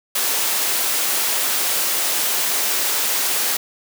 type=high-pass noise; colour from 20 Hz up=white; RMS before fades=-20 dBFS; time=0.15-3.57 s; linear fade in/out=5 ms; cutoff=320 Hz; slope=12 dB/octave; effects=none